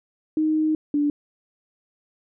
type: tone pair in turn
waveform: sine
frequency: 311.1 / 291.9 Hz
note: D#4 / D4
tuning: 0 / -10 cents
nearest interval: minor second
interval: 110 cents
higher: first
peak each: -18 dBFS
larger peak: neither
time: 0.37-0.75 / 0.94-1.1 s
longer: first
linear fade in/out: 2 ms
effects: none